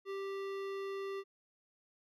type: tone with hard clipping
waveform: sine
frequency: 392 Hz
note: G4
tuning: in tune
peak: -40 dBFS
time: 0.05-1.24 s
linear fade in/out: 50 ms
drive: 16 dB
effects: none